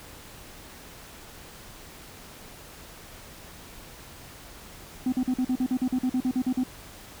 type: tone bursts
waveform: sine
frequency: 254.7 Hz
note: C4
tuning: 46 cents flat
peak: -19 dBFS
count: 15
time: 5.06-6.636 s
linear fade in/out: 5 ms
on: 64 ms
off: 44 ms
effects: tanh soft clip ceiling -21 dBFS + pink hiss -46 dBFS RMS until 7.2 s